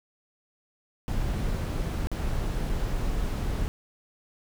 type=noise with dropouts; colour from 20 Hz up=brown; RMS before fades=-28 dBFS; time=1.08-3.68 s; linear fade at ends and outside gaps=0 ms; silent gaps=2.071-2.116 / 2.694-2.698 s; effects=none